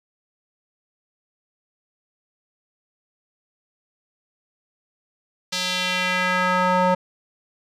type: tone with band-pass filter sweep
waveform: square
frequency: 182.5 Hz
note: F#3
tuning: 24 cents flat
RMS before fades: -21 dBFS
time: 5.52-6.95 s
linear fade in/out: 10 ms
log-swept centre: 4600 to 780 Hz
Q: 1.6
effects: none